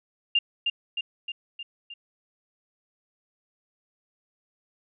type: tone with echo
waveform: sine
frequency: 2800 Hz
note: F7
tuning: 4 cents sharp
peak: -18 dBFS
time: 0.35-0.39 s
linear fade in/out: 5 ms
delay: 310 ms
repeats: 5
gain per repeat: -4 dB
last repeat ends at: 1.94 s
effects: none